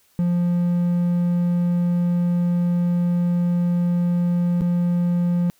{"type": "tone with dropouts", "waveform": "triangle", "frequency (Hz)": 174.8, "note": "F3", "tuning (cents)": 2, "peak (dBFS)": -15, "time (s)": [0.19, 5.5], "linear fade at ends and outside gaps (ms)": 0, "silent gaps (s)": [4.609, 4.618], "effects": ["white hiss -60 dBFS RMS until 5.59 s"]}